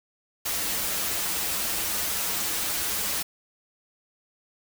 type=noise with comb filter; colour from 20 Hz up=white; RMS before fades=-28 dBFS; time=0.45-3.23 s; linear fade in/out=10 ms; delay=7.8 ms; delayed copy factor=-0.8; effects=none